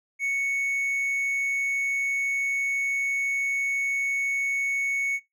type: tone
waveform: triangle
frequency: 2217 Hz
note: C#7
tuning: in tune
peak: -22 dBFS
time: 0.19-5.2 s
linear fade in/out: 50 ms
effects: noise-tail reverb RT60 0.2 s tail -22 dB re dry